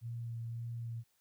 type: tone with vibrato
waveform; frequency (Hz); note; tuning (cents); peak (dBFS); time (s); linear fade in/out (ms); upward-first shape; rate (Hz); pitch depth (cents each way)
sine; 116.54; A#2; 0; -38; 0.01-1.04; 50; sine; 1.8; 15
effects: white hiss -75 dBFS RMS until 1.2 s